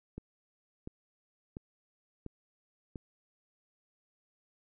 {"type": "click train", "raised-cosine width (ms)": 3, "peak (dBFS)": -28, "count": 5, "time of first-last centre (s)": [0.18, 2.958], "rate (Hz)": 1.44, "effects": []}